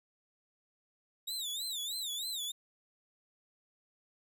sawtooth tone with vibrato, 3729 Hz, A#7, in tune, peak -33 dBFS, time 1.27-2.52 s, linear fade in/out 10 ms, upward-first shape sine, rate 3.2 Hz, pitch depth 170 cents each way, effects none

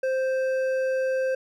triangle tone with hard clipping, 523.3 Hz, C5, in tune, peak -24 dBFS, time 0.03-1.35 s, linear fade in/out 5 ms, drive 11 dB, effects none

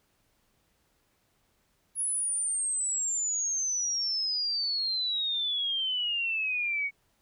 sine exponential sweep, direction down, 10548 to 2217 Hz, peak -27 dBFS, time 1.95-6.91 s, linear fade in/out 50 ms, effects pink hiss -71 dBFS RMS until 7.21 s

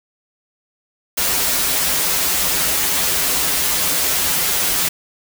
white noise with comb filter, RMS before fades -18 dBFS, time 1.17-4.89 s, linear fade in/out 10 ms, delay 8.8 ms, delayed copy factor -0.95, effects none

